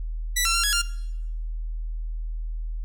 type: tone with pitch steps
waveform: 10% pulse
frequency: 1967 / 1353 / 1377 / 1672 / 1396 Hz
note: B6 / E6 / F6 / G#6 / F6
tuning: -7 / +45 / -25 / +11 / -1 cents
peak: -12 dBFS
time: 0.36-0.82 s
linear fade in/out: 10 ms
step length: 92 ms
effects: noise-tail reverb RT60 0.9 s tail -20 dB re dry + added 40 Hz sine -27 dBFS peak until 2.84 s